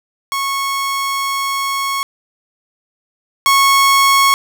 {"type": "tone pair in turn", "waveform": "sawtooth", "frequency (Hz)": [1100, 1100], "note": ["C#6", "C#6"], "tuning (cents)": [-14, -14], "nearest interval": "unison", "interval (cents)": 0, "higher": "neither", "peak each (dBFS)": [-13, -5], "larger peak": "second", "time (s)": [[0.32, 2.03], [3.46, 4.34]], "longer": "first", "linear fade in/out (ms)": 0, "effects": []}